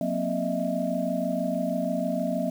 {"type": "tone cluster", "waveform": "sine", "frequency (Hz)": [182.3, 235.3, 261.6, 617, 657], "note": ["F#3", "A#3", "C4", "D#5", "E5"], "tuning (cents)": [-25, 16, 0, -15, -6], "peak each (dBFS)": -31, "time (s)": [0.01, 2.5], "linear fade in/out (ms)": 2, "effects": ["8-bit"]}